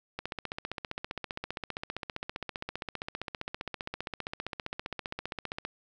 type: click train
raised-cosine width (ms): 0.3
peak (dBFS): -19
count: 84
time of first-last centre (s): 0.19-5.651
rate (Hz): 15.2
effects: none